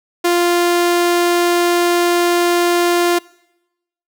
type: tone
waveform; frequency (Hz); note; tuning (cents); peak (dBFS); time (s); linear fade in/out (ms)
sawtooth; 348.5; F4; -4; -8; 0.24-3.19; 10
effects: noise-tail reverb RT60 0.9 s tail -24 dB re dry